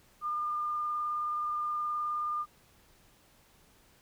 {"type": "tone with vibrato", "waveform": "sine", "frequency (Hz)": 1207, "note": "D6", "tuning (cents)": 47, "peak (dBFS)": -30, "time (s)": [0.21, 2.46], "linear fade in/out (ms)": 50, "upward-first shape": "square", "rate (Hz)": 19, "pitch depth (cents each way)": 8, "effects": ["pink hiss -63 dBFS RMS until 4.01 s"]}